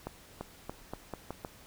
accelerating click train, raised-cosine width 1 ms, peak -23 dBFS, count 7, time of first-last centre 0.07-1.448 s, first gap 340 ms, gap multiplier 0.84, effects pink hiss -55 dBFS RMS until 1.66 s

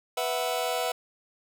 sawtooth chord, B suspended fourth, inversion none, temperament just, 493.9 / 658.5 / 740.8 Hz, B4 / E5 / F#5, 0 / -2 / +2 cents, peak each -27 dBFS, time 0.17-0.92 s, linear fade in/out 5 ms, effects none

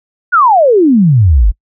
sine exponential sweep, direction down, 1513 to 43.65 Hz, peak -4 dBFS, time 0.32-1.52 s, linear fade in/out 20 ms, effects noise-tail reverb RT60 0.1 s tail -26 dB re dry

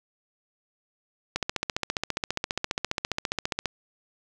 click train, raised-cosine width 0.2 ms, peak -9 dBFS, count 35, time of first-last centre 1.36-3.657 s, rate 14.8 Hz, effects none

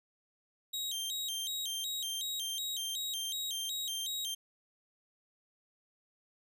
sawtooth tone with vibrato, 3469 Hz, A7, 25 cents flat, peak -32 dBFS, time 0.73-4.35 s, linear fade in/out 10 ms, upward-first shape square, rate 2.7 Hz, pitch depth 160 cents each way, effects none

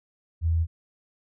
sine tone, 82.41 Hz, E2, in tune, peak -20 dBFS, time 0.41-0.67 s, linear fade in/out 50 ms, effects none

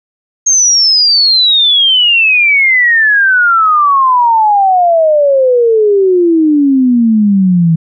sine exponential sweep, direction down, 6490 to 160.1 Hz, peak -5 dBFS, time 0.46-7.76 s, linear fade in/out 10 ms, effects none

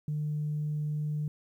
sine tone, 150.2 Hz, D3, 39 cents sharp, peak -28 dBFS, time 0.08-1.28 s, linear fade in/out 2 ms, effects tanh soft clip ceiling -25 dBFS + 11-bit

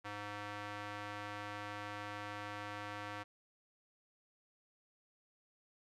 square tone with band-pass filter, 103.3 Hz, G#2, 9 cents flat, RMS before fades -45 dBFS, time 0.04-3.24 s, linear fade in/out 20 ms, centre 1500 Hz, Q 0.97, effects none

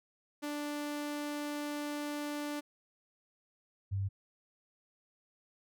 sawtooth / sine tone pair in turn, 293.7 / 98.01 Hz, D4 / G2, 0 / 0 cents, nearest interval octave + perfect fifth, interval 1900 cents, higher first, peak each -32 / -31 dBFS, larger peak second, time 0.42-2.61 / 3.91-4.09 s, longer first, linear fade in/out 20 ms, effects none

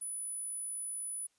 sine tone, 9956 Hz, D#9, in tune, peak -36 dBFS, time 0.01-1.27 s, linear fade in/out 10 ms, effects white hiss -75 dBFS RMS until 1.38 s + resampled to 24000 Hz

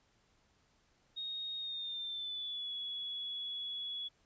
sine tone with pitch glide, 3729 to 3380 Hz, A#7 to G#7, 0 to +30 cents, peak -38 dBFS, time 1.16-4.09 s, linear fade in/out 20 ms, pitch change -170 cents, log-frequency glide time 1.58-2.72 s, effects pink hiss -72 dBFS RMS until 4.25 s + resampled to 16000 Hz

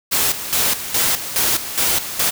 white noise with tremolo, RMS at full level -17 dBFS, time 0.11-2.31 s, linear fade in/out 20 ms, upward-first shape square, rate 2.4 Hz, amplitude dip 70%, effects none

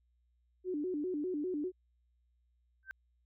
sine tone with vibrato, 329.6 Hz, E4, in tune, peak -33 dBFS, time 0.64-1.72 s, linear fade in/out 50 ms, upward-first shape square, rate 5 Hz, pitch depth 190 cents each way
sine tone with exponential growth, 1552 Hz, G6, 18 cents flat, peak -36 dBFS, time 2.83-2.91 s, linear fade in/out 0 ms, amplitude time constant 17 ms
effects added 60 Hz sine -70 dBFS peak until 3.25 s

